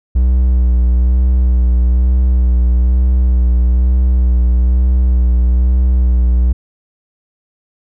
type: tone with vibrato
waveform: triangle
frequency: 61.74 Hz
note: B1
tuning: in tune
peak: -6 dBFS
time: 0.15-6.53 s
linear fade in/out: 10 ms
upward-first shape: sine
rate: 1.1 Hz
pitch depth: 32 cents each way
effects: none